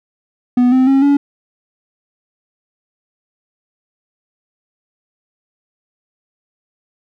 triangle tone with pitch steps, 246.9 / 258.6 / 270.8 / 283.6 Hz, B3 / C4 / C#4 / C#4, 0 / -20 / -40 / +40 cents, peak -6 dBFS, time 0.57-1.17 s, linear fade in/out 5 ms, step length 150 ms, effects none

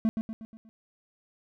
triangle tone with echo, 221.9 Hz, A3, 15 cents sharp, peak -19 dBFS, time 0.05-0.09 s, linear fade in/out 0 ms, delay 120 ms, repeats 5, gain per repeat -6 dB, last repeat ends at 0.69 s, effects none

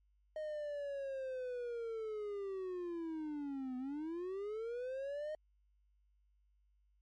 triangle linear two-way sweep, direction down then up, 622.3 to 250 to 622.3 Hz, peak -37 dBFS, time 0.36-5.35 s, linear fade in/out 2 ms, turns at 3.77 s, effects added 50 Hz sine -70 dBFS peak until 7.01 s + MP3 48 kbps

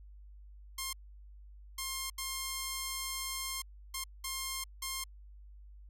5% pulse tone bursts at uneven times, 1063 Hz, C6, 27 cents sharp, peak -24 dBFS, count 6, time 0.78-0.93 / 1.78-2.1 / 2.18-3.62 / 3.94-4.04 / 4.24-4.64 / 4.82-5.04 s, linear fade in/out 5 ms, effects added 50 Hz sine -50 dBFS peak until 5.89 s

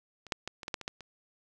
clicks, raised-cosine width 0.2 ms, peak -30 / -12 / -19 / -25 / -19 / -14 / -24 / -17 / -29 dBFS, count 9, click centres 0.267 / 0.322 / 0.476 / 0.632 / 0.681 / 0.742 / 0.813 / 0.879 / 1.007 s, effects none

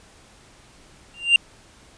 triangle tone with exponential growth, 2785 Hz, F7, 5 cents flat, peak -6 dBFS, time 1.14-1.36 s, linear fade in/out 2 ms, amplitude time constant 46 ms, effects pink hiss -51 dBFS RMS until 1.97 s + resampled to 22050 Hz

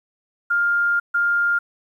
sine tone bursts at uneven times, 1404 Hz, F6, 9 cents sharp, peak -16 dBFS, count 2, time 0.5-1 / 1.14-1.59 s, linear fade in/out 10 ms, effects 9-bit

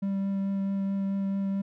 triangle tone with vibrato, 196 Hz, G3, in tune, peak -24 dBFS, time 0.02-1.62 s, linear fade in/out 10 ms, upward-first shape triangle, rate 4.6 Hz, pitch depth 11 cents each way, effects none

